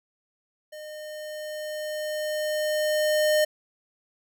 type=tone with level ramp; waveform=square; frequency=610 Hz; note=D#5; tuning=34 cents flat; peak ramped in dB=-39 to -19 dBFS; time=0.72-3.45 s; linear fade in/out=10 ms; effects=none